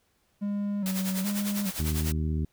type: tone with vibrato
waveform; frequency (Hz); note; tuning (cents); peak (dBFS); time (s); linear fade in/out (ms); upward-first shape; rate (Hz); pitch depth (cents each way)
triangle; 196; G3; 0; -25; 0.41-1.71; 20; square; 1.2; 64
type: noise with tremolo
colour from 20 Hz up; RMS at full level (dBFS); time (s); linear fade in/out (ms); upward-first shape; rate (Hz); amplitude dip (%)
white; -33; 0.86-2.12; 0; sine; 10; 70
type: harmonic tone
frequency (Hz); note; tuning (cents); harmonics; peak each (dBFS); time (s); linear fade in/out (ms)
77.78; D#2; 0; 1 / 2 / 3 / 4 / 5; -27 / -31 / -35 / -40 / -43; 1.79-2.45; 5
effects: pink hiss -70 dBFS RMS until 2.52 s